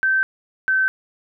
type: tone pair in turn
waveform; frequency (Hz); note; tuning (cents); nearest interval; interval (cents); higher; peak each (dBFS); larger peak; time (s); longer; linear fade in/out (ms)
sine; 1550 / 1539.3; G6 / G6; -20 / -32; unison; 12; first; -15; neither; 0.03-0.23 / 0.68-0.88; neither; 0
effects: none